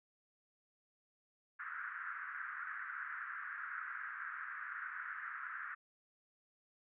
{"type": "band-pass noise", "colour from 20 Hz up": "white", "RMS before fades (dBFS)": -45, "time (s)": [1.59, 5.75], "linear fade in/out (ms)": 10, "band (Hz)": [1300, 1700], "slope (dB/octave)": 48, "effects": []}